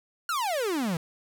45% pulse exponential sweep, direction down, 1455 to 155.56 Hz, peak -26 dBFS, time 0.29-0.97 s, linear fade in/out 2 ms, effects none

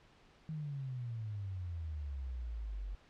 sine exponential sweep, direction down, 160 to 45.77 Hz, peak -38 dBFS, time 0.49-2.95 s, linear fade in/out 0 ms, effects pink hiss -64 dBFS RMS until 3.09 s + low-pass 4000 Hz 12 dB/octave

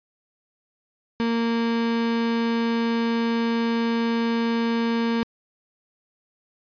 35% pulse tone, 231.1 Hz, A#3, 15 cents flat, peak -19 dBFS, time 1.2-5.23 s, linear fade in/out 0 ms, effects resampled to 11025 Hz

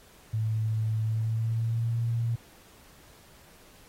sine tone with pitch glide, 110 to 116.54 Hz, A2 to A#2, 0 to 0 cents, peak -25 dBFS, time 0.33-2.36 s, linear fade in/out 10 ms, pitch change +100 cents, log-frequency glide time 1.02-1.99 s, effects pink hiss -56 dBFS RMS until 3.88 s + AAC 48 kbps

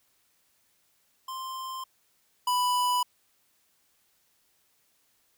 square tone pair in turn, 1046.5 / 989.9 Hz, C6 / B5, 0 / +4 cents, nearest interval minor second, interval 96 cents, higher first, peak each -35 / -24 dBFS, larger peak second, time 1.28-1.84 / 2.47-3.03 s, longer neither, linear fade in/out 5 ms, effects white hiss -69 dBFS RMS until 5.37 s

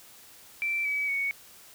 sine tone with pitch steps, 2340 / 2283 / 2227 Hz, D7 / D7 / C#7, -7 / -50 / +7 cents, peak -26 dBFS, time 0.62-1.31 s, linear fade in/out 0 ms, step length 230 ms, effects white hiss -52 dBFS RMS until 1.74 s

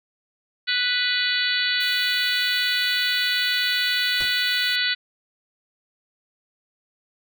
harmonic tone, 493.9 Hz, B4, in tune, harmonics 3 / 4 / 5 / 6 / 7 / 8 / 9, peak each -26 / -27 / -31 / -29 / -29 / -26 / -29 dBFS, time 0.67-4.95 s, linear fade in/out 20 ms
blue noise, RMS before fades -39 dBFS, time 1.8-4.76 s, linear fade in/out 5 ms
pink noise with exponential decay, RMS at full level -32 dBFS, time 4.2-4.4 s, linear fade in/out 5 ms, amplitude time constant 42 ms
effects none

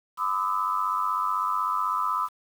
sine tone cluster, 1007 / 1201 / 1297 Hz, B5 / D6 / E6, +33 / +38 / -28 cents, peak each -28 dBFS, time 0.17-2.29 s, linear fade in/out 50 ms, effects 8-bit

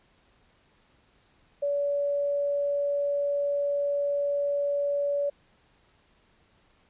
sine tone, 571 Hz, D5, 49 cents flat, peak -24 dBFS, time 1.62-5.3 s, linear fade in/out 10 ms, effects pink hiss -64 dBFS RMS until 6.89 s + resampled to 8000 Hz

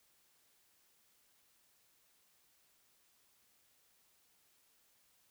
silence, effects white hiss -72 dBFS RMS until 5.3 s

